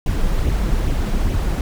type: noise with flanger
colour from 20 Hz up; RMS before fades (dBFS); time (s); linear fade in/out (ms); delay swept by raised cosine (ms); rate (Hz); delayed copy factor
brown; -18; 0.06-1.61; 2; 0.31 to 6.01; 2.4; +0.5
effects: none